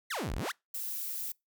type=exponential two-way sweep; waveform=sawtooth; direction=down then up; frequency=2208 to 31.35 to 2208 Hz; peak=-29 dBFS; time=0.1-0.52 s; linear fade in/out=10 ms; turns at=0.35 s
type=noise; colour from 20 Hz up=violet; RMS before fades=-37 dBFS; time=0.74-1.32 s; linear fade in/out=5 ms
effects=noise-tail reverb RT60 0.2 s tail -25 dB re dry